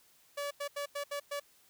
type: tone bursts at uneven times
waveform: sawtooth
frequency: 573 Hz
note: D5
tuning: 43 cents flat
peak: -31 dBFS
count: 6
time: 0.37-0.51 / 0.6-0.68 / 0.76-0.86 / 0.95-1.04 / 1.11-1.2 / 1.31-1.4 s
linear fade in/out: 10 ms
effects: white hiss -65 dBFS RMS until 1.69 s